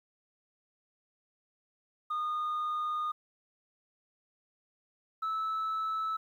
sine tone pair in turn, 1226 / 1306.8 Hz, D#6 / E6, -26 / -15 cents, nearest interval minor second, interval 111 cents, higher second, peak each -28 / -28 dBFS, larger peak neither, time 2.1-3.12 / 5.22-6.17 s, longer first, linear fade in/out 10 ms, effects tanh soft clip ceiling -29 dBFS + 11-bit

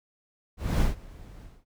brown noise with ADSR envelope, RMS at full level -21 dBFS, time 0.57-1.65 s, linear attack 240 ms, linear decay 140 ms, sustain -24 dB, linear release 230 ms, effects noise-tail reverb RT60 0.1 s tail -25 dB re dry

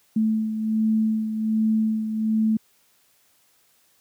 sine beating tone pair, 218.8 / 220.1 Hz, A3 / A3, -9 / +1 cents, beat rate 1.3 Hz, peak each -20 / -28 dBFS, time 0.16-2.57 s, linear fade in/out 5 ms, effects white hiss -62 dBFS RMS until 4 s + high-pass 60 Hz 12 dB/octave

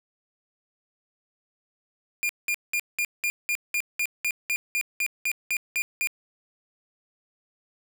45% pulse tone bursts, 2412 Hz, D7, 46 cents sharp, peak -23 dBFS, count 16, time 2.23-6.072 s, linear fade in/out 0 ms, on 62 ms, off 190 ms, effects none

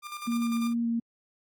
sawtooth tone with tremolo, 1196 Hz, D6, 31 cents sharp, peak -31 dBFS, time 0.02-0.74 s, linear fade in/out 50 ms, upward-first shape square, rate 10 Hz, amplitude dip 55%
sine tone with vibrato, 233.1 Hz, A#3, in tune, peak -25 dBFS, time 0.27-1 s, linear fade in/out 10 ms, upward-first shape square, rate 2.6 Hz, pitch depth 9 cents each way
effects AAC 64 kbps

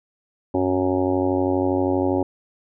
harmonic tone with a mistuned harmonic, 92.5 Hz, F#2, in tune, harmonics 1 / 3 / 4 / 5 / 6 / 7 / 8 / 9 / 10, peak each -29 / -22 / -23 / -33 / -26 / -35 / -33 / -30 / -37 dBFS, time 0.54-2.23 s, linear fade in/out 5 ms, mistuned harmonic 1, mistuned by +37 cents, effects none

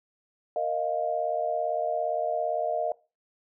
sine chord, Bb suspended fourth, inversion none, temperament just, 466.2 / 621.6 / 699.2 Hz, Bb4 / Eb5 / F5, 0 / -2 / +2 cents, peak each -34 / -28 / -29 dBFS, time 0.56-2.92 s, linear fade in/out 2 ms, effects noise-tail reverb RT60 0.3 s tail -21 dB re dry

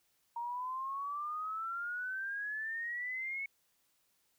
sine exponential sweep, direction up, 932.3 to 2217 Hz, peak -36 dBFS, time 0.36-3.46 s, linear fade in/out 5 ms, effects white hiss -75 dBFS RMS until 4.38 s

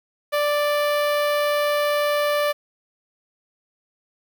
sawtooth tone with notch filter, 587.3 Hz, D5, in tune, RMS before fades -21 dBFS, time 0.32-2.53 s, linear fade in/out 20 ms, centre 7100 Hz, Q 0.88, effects 8-bit

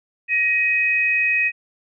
sine tone pair together, 1888 / 2520 Hz, A#6 / D#7, +22 / +21 cents, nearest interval perfect fourth, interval 499 cents, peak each -22 / -17 dBFS, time 0.28-1.52 s, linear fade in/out 50 ms, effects none

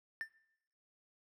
triangle tone with exponential decay, 1786 Hz, A6, 25 cents sharp, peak -32 dBFS, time 0.21-0.32 s, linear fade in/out 0 ms, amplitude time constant 23 ms, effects noise-tail reverb RT60 0.8 s tail -21 dB re dry

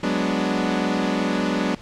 sawtooth chord, G# half-diminished seventh, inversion third, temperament equal, 185 / 207.7 / 246.9 / 293.7 Hz, F#3 / G#3 / B3 / D4, 0 / 0 / 0 / 0 cents, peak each -22 dBFS, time 0.03-1.75 s, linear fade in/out 5 ms, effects pink hiss -44 dBFS RMS until 1.81 s + low-pass 5000 Hz 12 dB/octave

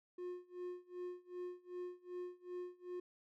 triangle tone with tremolo, 358.4 Hz, F4, 45 cents sharp, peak -39 dBFS, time 0.18-3 s, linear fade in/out 5 ms, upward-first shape sine, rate 2.6 Hz, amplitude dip 95%, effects none

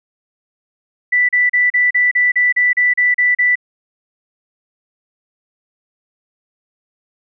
sine tone bursts, 1975.5 Hz, B6, in tune, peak -10 dBFS, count 12, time 1.12-3.556 s, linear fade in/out 10 ms, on 170 ms, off 36 ms, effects none

